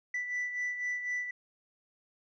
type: beating tone pair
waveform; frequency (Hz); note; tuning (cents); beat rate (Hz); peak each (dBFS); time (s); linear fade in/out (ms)
sine; 1975.5 / 1979.5; B6 / B6; 0 / +3; 4; -31 / -38; 0.14-1.31; 5
effects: tanh soft clip ceiling -29 dBFS